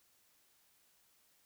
silence, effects white hiss -71 dBFS RMS until 1.45 s

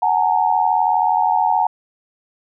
sine tone cluster, 745 / 838 / 917 Hz, F#5 / G#5 / A#5, +12 / +15 / -29 cents, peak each -18 dBFS, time 0.02-1.67 s, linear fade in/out 5 ms, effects none

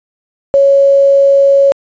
sine tone with quantisation, 554.4 Hz, C#5, in tune, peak -4 dBFS, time 0.54-1.72 s, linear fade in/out 0 ms, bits 5, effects resampled to 16000 Hz

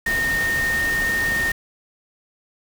sine tone in noise, 1837 Hz, A#6, 26 cents flat, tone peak -19 dBFS, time 0.06-1.52 s, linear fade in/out 5 ms, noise pink, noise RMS -29 dBFS, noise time 0.06-1.52 s, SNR +7 dB, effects none

